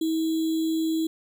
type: tone with sample-and-hold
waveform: sine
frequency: 321.6 Hz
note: E4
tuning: 43 cents flat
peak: -22 dBFS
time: 0.01-1.07 s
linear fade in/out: 5 ms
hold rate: 3675 Hz
effects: none